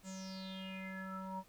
square tone with low-pass filter sweep, 189.7 Hz, F#3, 43 cents sharp, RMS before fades -45 dBFS, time 0.03-1.44 s, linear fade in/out 50 ms, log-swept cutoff 7700 to 850 Hz, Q 8.2, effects pink hiss -66 dBFS RMS until 1.48 s

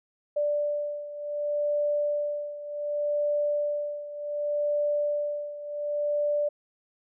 sine beating tone pair, 587.3 / 587.97 Hz, D5 / D5, 0 / +2 cents, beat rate 0.67 Hz, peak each -27 / -31 dBFS, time 0.36-6.49 s, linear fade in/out 10 ms, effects none

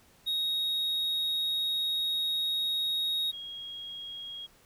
triangle / sine tone pair in turn, 3761 / 3280 Hz, A#7 / G#7, +15 / -22 cents, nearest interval major second, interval 237 cents, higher first, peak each -26 / -38 dBFS, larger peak first, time 0.26-3.32 / 3.32-4.47 s, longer first, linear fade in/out 20 ms, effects pink hiss -61 dBFS RMS until 4.65 s

